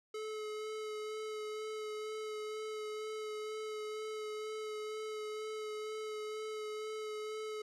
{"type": "tone with vibrato", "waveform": "square", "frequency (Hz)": 430, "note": "A4", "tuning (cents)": -40, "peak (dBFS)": -40, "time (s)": [0.14, 7.62], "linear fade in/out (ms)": 5, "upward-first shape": "sine", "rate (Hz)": 2.1, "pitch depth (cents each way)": 14, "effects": ["low-pass 8000 Hz 12 dB/octave"]}